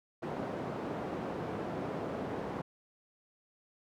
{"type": "band-pass noise", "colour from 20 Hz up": "white", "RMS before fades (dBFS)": -38, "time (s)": [0.22, 2.62], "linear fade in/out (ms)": 10, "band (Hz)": [120, 590], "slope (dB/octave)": 12, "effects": []}